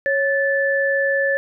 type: tone pair together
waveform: sine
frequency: 551 / 1747.3 Hz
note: C#5 / A6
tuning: -11 / -13 cents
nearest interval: octave + minor sixth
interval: 1998 cents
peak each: -19 dBFS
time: 0.06-1.37 s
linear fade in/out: 0 ms
effects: none